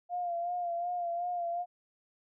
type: tone with vibrato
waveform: sine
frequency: 698.5 Hz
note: F5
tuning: in tune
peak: -31 dBFS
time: 0.09-1.66 s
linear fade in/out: 50 ms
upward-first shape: sine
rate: 2.7 Hz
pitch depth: 41 cents each way
effects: none